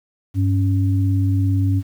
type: tone pair together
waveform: sine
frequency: 98.58 / 278.1 Hz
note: G2 / C#4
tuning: +10 / +6 cents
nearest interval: octave + tritone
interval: 1796 cents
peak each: -15 / -23 dBFS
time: 0.34-1.83 s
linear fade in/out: 50 ms
effects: 8-bit